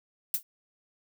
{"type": "noise with exponential decay", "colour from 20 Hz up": "violet", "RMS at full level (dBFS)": -22, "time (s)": [0.34, 0.43], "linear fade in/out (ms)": 1, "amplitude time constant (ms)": 19, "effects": []}